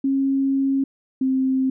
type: tone pair in turn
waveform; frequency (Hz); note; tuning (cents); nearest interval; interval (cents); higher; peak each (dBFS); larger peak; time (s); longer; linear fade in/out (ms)
sine; 271.5 / 262.9; C#4 / C4; -36 / +8; minor second; 56; first; -17; neither; 0.04-0.84 / 1.21-1.7; first; 5
effects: none